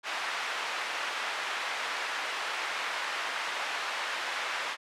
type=band-pass noise; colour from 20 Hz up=white; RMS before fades=-34 dBFS; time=0.03-4.77 s; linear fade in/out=50 ms; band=780 to 2200 Hz; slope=12 dB/octave; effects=low-pass 11000 Hz 12 dB/octave

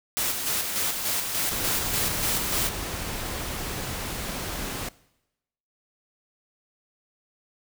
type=noise with tremolo; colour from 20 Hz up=white; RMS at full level=-26 dBFS; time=0.17-2.69 s; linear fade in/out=0 ms; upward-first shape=square; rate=3.4 Hz; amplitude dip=40%
type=noise; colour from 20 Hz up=pink; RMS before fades=-32 dBFS; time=1.51-4.89 s; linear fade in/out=5 ms
effects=noise-tail reverb RT60 0.9 s tail -21 dB re dry

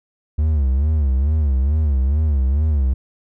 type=tone with vibrato; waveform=triangle; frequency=71.4 Hz; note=D2; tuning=48 cents flat; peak=-12 dBFS; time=0.38-2.94 s; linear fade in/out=10 ms; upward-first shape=sine; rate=2.3 Hz; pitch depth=170 cents each way; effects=none

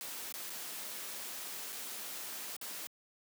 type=noise with dropouts; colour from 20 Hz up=white; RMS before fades=-43 dBFS; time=0.01-2.87 s; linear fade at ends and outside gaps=0 ms; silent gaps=0.323-0.34 / 0.497-0.502 / 1.723-1.727 / 2.565-2.613 s; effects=high-pass 200 Hz 12 dB/octave

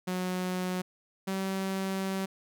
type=tone pair in turn; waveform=sawtooth; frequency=183 / 191.88 Hz; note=F#3 / G3; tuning=-19 / -37 cents; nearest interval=minor second; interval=82 cents; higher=second; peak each=-26 dBFS; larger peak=neither; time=0.07-0.82 / 1.27-2.26 s; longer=second; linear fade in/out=10 ms; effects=none

